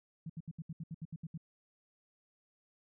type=tone bursts; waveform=sine; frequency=161.9 Hz; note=E3; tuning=31 cents flat; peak=-39 dBFS; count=11; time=0.26-1.377 s; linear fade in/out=5 ms; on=37 ms; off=71 ms; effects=none